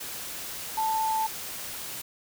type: tone in noise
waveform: sine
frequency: 882 Hz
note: A5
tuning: 4 cents sharp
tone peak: -24 dBFS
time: 0.77-1.27 s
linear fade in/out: 10 ms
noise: white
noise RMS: -37 dBFS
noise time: 0-2.02 s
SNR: +10 dB
effects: none